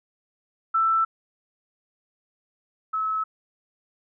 sine tone pair in turn, 1328 / 1295.4 Hz, E6 / E6, +12 / -31 cents, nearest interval unison, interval 43 cents, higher first, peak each -18 / -23 dBFS, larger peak first, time 0.74-1.05 / 2.93-3.24 s, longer neither, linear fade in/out 10 ms, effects none

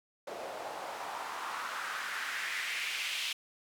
white noise with band-pass filter sweep, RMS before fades -38 dBFS, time 0.27-3.33 s, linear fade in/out 5 ms, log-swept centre 560 to 3000 Hz, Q 2.6, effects none

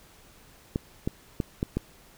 clicks, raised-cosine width 3 ms, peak -13 dBFS, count 5, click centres 0.759 / 1.075 / 1.402 / 1.629 / 1.77 s, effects pink hiss -55 dBFS RMS until 2.17 s

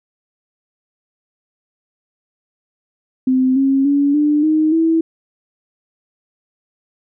sine tone with pitch steps, 258.6 / 270.8 / 283.6 / 297.1 / 311.1 / 325.8 Hz, C4 / C#4 / C#4 / D4 / D#4 / E4, -20 / -40 / +40 / +20 / 0 / -20 cents, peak -11 dBFS, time 3.27-5.01 s, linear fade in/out 5 ms, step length 290 ms, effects none

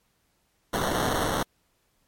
white noise with sample-and-hold, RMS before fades -26 dBFS, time 0.73-1.43 s, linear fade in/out 5 ms, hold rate 2450 Hz, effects pink hiss -70 dBFS RMS until 2.07 s + MP3 64 kbps

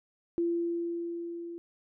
sine tone with level ramp, 340.8 Hz, F4, 42 cents flat, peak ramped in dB -25 to -38 dBFS, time 0.38-1.58 s, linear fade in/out 0 ms, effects none

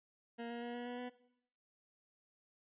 20% pulse tone with pitch steps, 234.1 / 236.7 / 239.3 / 241.9 / 244.6 / 247.3 Hz, A#3 / A#3 / A#3 / B3 / B3 / B3, +8 / +27 / +46 / -36 / -16 / +3 cents, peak -37 dBFS, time 0.38-1.1 s, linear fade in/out 20 ms, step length 120 ms, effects noise-tail reverb RT60 0.8 s tail -19 dB re dry + resampled to 8000 Hz

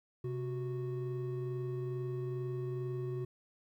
triangle tone pair together, 130 / 367.7 Hz, C3 / F#4, -11 / -11 cents, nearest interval octave + tritone, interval 1800 cents, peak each -35 / -37 dBFS, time 0.24-3.25 s, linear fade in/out 5 ms, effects 12-bit

